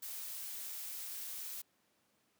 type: noise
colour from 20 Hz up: blue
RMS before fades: -44 dBFS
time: 0.02-1.62 s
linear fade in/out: 10 ms
effects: pink hiss -75 dBFS RMS until 2.39 s + high-pass 150 Hz 12 dB/octave